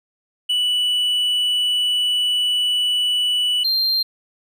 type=tone pair in turn; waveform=triangle; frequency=2960 / 4176 Hz; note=F#7 / C8; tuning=0 / -4 cents; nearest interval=tritone; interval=596 cents; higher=second; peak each=-15 dBFS; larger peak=neither; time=0.49-3.64 / 3.64-4.03 s; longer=first; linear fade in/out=10 ms; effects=none